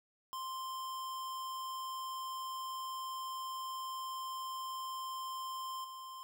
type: tone with level steps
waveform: square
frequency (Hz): 1046.5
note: C6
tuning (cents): 0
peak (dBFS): -40 / -46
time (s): 0.33-6.23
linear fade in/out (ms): 0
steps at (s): 5.84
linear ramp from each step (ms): 5
effects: none